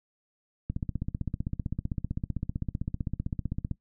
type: click train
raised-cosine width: 5 ms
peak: -18 dBFS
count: 48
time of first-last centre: 0.7-3.713 s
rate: 15.6 Hz
effects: noise-tail reverb RT60 0.1 s tail -18 dB re dry